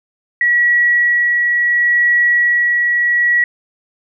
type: tone with tremolo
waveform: sine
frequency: 1926 Hz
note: B6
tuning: 44 cents flat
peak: -9 dBFS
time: 0.41-3.44 s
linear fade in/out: 2 ms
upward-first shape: sine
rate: 0.71 Hz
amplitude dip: 25%
effects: none